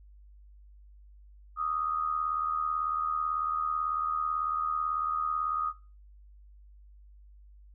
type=tone with amplitude modulation; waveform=sine; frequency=1244.5 Hz; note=D#6; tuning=in tune; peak=-25 dBFS; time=1.56-5.73 s; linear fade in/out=50 ms; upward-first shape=sine; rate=78.1 Hz; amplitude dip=70%; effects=noise-tail reverb RT60 0.3 s tail -17 dB re dry + added 50 Hz sine -51 dBFS peak until 7.74 s